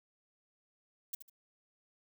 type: noise with echo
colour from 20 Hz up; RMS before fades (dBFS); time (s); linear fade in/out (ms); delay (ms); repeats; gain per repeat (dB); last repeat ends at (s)
violet; -38; 1.13-1.15; 5; 74; 2; -11; 1.298
effects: none